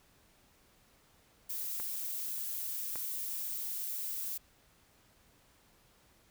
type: noise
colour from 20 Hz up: violet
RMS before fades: -38 dBFS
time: 1.49-4.38 s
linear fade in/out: 10 ms
type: clicks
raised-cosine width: 0.5 ms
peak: -29 dBFS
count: 2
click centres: 1.8 / 2.957 s
effects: pink hiss -66 dBFS RMS until 6.3 s